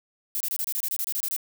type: noise bursts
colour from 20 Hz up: violet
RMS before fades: -28 dBFS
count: 13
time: 0.35-1.364 s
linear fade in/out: 0 ms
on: 54 ms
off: 26 ms
effects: none